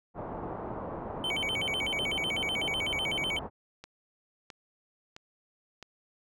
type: low-pass noise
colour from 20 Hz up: white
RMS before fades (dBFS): -38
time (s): 0.14-3.5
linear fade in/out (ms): 50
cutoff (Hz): 930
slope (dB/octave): 24
type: tone with vibrato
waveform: triangle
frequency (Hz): 2637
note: E7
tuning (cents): 0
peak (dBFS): -28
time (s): 1.24-3.39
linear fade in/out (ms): 2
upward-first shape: square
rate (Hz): 8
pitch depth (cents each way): 270
type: click train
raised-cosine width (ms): 0.2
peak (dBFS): -27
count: 4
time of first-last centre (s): 3.84-5.827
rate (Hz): 1.51
effects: none